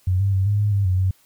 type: tone with pitch steps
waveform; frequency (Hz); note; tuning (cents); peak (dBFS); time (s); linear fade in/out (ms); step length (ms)
sine; 92.1 / 98.7 / 95.6 / 102.7 / 103.9 / 99.9 / 92.1 / 94.1; F#2 / G2 / G2 / G#2 / G#2 / G2 / F#2 / F#2; -7 / +12 / -43 / -19 / +1 / +33 / -7 / +30; -16; 0.07-1.11; 5; 130
effects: white hiss -58 dBFS RMS until 1.25 s